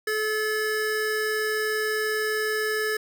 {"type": "tone pair together", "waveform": "square", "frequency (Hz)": [430.7, 1722.8], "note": ["A4", "A6"], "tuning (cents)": [-37, -37], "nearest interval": "2 octaves", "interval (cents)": 2400, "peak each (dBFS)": [-27, -28], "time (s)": [0.07, 2.97], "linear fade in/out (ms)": 5, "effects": []}